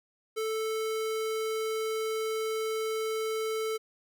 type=tone; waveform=square; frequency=440 Hz; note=A4; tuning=in tune; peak=-30 dBFS; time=0.36-3.78 s; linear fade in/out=20 ms; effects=none